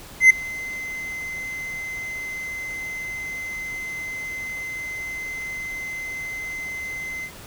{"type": "tone with ADSR envelope", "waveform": "triangle", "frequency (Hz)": 2060, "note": "C7", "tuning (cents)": -28, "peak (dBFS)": -4, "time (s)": [0.2, 7.31], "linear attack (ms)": 100, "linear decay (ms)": 9, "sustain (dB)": -23, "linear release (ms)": 69, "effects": ["pink hiss -42 dBFS RMS until 7.46 s"]}